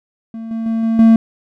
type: tone with level steps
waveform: triangle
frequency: 225.7 Hz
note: A3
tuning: 44 cents sharp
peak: -23 / -17 / -13 / -11 / -3 dBFS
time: 0.34-1.16 s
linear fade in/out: 2 ms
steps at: 0.51 / 0.66 / 0.83 / 0.99 s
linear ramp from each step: 2 ms
effects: none